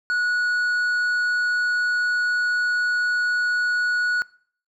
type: tone with tanh clipping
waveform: sine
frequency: 1463 Hz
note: F#6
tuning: 20 cents flat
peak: -21 dBFS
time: 0.1-4.22 s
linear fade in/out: 0 ms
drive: 6 dB
effects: noise-tail reverb RT60 0.5 s tail -21 dB re dry